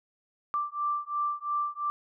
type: beating tone pair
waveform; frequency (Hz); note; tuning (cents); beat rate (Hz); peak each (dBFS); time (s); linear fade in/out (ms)
sine; 1174.7 / 1177.6; D6 / D6; 0 / +4; 2.9; -31; 0.54-1.9; 0
effects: none